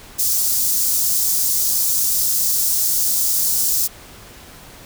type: high-pass noise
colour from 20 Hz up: white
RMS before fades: -18 dBFS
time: 0.18-3.88 s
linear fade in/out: 20 ms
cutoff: 5100 Hz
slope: 24 dB/octave
effects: pink hiss -41 dBFS RMS until 4.85 s